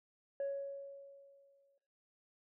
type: tone with exponential decay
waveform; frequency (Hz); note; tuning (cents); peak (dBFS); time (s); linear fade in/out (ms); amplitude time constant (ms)
sine; 556; C#5; +5; -32; 0.4-1.78; 2; 300
effects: noise-tail reverb RT60 0.7 s tail -17 dB re dry + tanh soft clip ceiling -33 dBFS